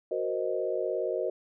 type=chord; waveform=sine; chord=C half-diminished seventh; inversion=second; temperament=equal; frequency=370 / 466.2 / 523.3 / 622.3 Hz; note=Gb4 / Bb4 / C5 / Eb5; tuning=0 / 0 / 0 / 0 cents; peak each=-33 dBFS; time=0.11-1.3 s; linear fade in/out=5 ms; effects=none